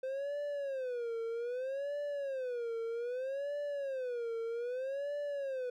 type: tone with vibrato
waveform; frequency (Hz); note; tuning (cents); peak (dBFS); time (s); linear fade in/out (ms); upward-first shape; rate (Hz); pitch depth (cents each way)
triangle; 515; C5; -28; -33; 0.03-5.7; 5; sine; 0.63; 210
effects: none